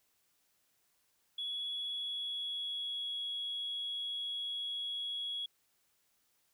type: tone with pitch glide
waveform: sine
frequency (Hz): 3371 to 3338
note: G#7 to G#7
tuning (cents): +25 to +8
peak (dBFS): -35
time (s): 1.38-5.46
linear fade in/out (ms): 5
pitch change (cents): -17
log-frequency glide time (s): 1.84-3.2
effects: tanh soft clip ceiling -31 dBFS + white hiss -75 dBFS RMS until 6.53 s